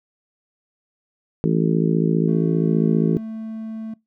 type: harmonic tone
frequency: 55 Hz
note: A1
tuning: in tune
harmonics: 3 / 4 / 5 / 6 / 7 / 8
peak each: -19 / -23 / -25 / -26 / -25 / -27 dBFS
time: 1.44-3.17 s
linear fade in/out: 0 ms
type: tone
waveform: triangle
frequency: 221.3 Hz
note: A3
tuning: 10 cents sharp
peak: -26 dBFS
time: 2.28-3.94 s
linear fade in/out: 5 ms
effects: noise-tail reverb RT60 0.2 s tail -23 dB re dry